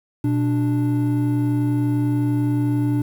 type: tone pair together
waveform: triangle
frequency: 121.72 / 293.7 Hz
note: B2 / D4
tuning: -25 / 0 cents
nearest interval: octave + minor third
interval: 1525 cents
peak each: -18 dBFS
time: 0.24-3.02 s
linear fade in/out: 5 ms
effects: 8-bit